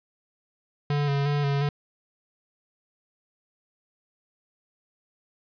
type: tone with vibrato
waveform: square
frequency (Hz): 142.9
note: D3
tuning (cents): -47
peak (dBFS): -23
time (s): 0.9-1.69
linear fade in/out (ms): 2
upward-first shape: square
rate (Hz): 2.8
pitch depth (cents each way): 27
effects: resampled to 11025 Hz + 9-bit